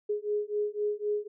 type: beating tone pair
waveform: sine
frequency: 415.3 / 419.2 Hz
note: G#4 / G#4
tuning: 0 / +16 cents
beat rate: 3.9 Hz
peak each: -31 / -31 dBFS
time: 0.09-1.28 s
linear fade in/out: 10 ms
effects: none